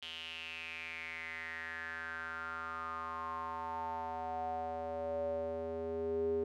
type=tone with band-pass filter sweep; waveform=square; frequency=81.8 Hz; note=E2; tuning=13 cents flat; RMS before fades=-40 dBFS; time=0.02-6.44 s; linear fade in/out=5 ms; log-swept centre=3100 to 390 Hz; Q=7.2; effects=none